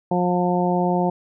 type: harmonic tone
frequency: 178.3 Hz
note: F3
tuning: 36 cents sharp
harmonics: 1 / 2 / 3 / 4 / 5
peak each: -21 / -24 / -26 / -24 / -26 dBFS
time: 0.11-1.1 s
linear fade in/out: 5 ms
effects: none